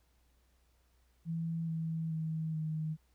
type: tone with pitch steps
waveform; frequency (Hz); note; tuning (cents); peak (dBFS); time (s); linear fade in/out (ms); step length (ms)
sine; 164.81 / 161.98 / 159.2 / 156.46; E3 / E3 / D#3 / D#3; 0 / -30 / +40 / +10; -33; 1.25-2.97; 50; 430
effects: added 61 Hz sine -68 dBFS peak until 3.14 s + pink hiss -75 dBFS RMS until 3.14 s